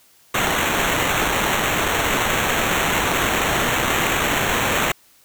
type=noise with sample-and-hold; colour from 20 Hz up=white; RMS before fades=-20 dBFS; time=0.34-4.92 s; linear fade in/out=5 ms; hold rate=4900 Hz; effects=white hiss -54 dBFS RMS until 5.24 s